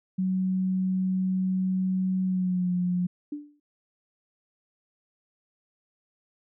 sine tone with pitch glide, 186.9 to 178.98 Hz, F#3 to F3, +18 to +43 cents, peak -23 dBFS, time 0.18-3.07 s, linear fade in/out 10 ms, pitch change -75 cents, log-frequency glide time 2.24-2.72 s
sine tone with exponential decay, 293.7 Hz, D4, in tune, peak -28 dBFS, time 3.32-3.6 s, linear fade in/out 5 ms, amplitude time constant 60 ms
effects none

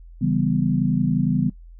sine chord, C# half-diminished seventh, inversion none, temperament equal, 138.59 / 164.81 / 196 / 246.9 Hz, C#3 / E3 / G3 / B3, 0 / 0 / 0 / 0 cents, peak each -23 dBFS, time 0.21-1.5 s, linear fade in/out 10 ms, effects noise-tail reverb RT60 0.1 s tail -20 dB re dry + added 42 Hz sine -40 dBFS peak until 1.79 s

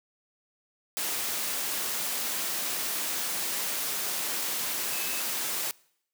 sine tone in noise, 2597 Hz, E7, 26 cents flat, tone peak -39 dBFS, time 4.93-5.2 s, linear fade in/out 0 ms, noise white, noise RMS -31 dBFS, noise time 0.97-5.71 s, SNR -11 dB, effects noise-tail reverb RT60 0.7 s tail -24 dB re dry + high-pass 200 Hz 12 dB/octave

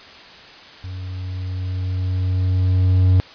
triangle tone with level ramp, 92.5 Hz, F#2, in tune, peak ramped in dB -26 to -8 dBFS, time 0.84-3.2 s, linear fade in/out 0 ms, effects white hiss -41 dBFS RMS until 3.34 s + resampled to 11025 Hz

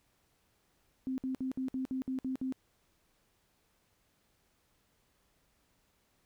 sine tone bursts, 261 Hz, C4, 4 cents flat, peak -32 dBFS, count 9, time 1.07-2.524 s, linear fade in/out 0 ms, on 110 ms, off 58 ms, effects pink hiss -73 dBFS RMS until 6.25 s

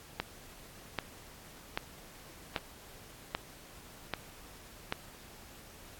click train, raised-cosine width 0.3 ms, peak -15 dBFS, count 7, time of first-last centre 0.2-4.924 s, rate 1.27 Hz, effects pink hiss -53 dBFS RMS until 5.99 s + AAC 64 kbps

